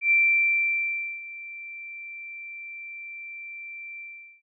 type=tone with ADSR envelope; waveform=sine; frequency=2349 Hz; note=D7; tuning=in tune; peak=-16 dBFS; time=0.01-4.42 s; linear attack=97 ms; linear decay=1100 ms; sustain=-20 dB; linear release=420 ms; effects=none